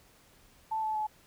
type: tone with pitch steps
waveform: sine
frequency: 880 / 868.4 / 856.9 Hz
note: A5 / A5 / A5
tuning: 0 / -23 / -46 cents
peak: -29 dBFS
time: 0.71-1.07 s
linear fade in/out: 10 ms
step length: 120 ms
effects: pink hiss -61 dBFS RMS until 1.26 s